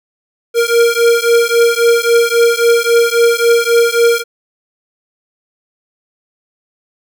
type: beating tone pair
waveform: square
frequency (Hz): 466.2 / 469.9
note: A#4 / A#4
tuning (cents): 0 / +14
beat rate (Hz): 3.7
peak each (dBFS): -12 / -12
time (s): 0.54-4.24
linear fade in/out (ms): 50
effects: none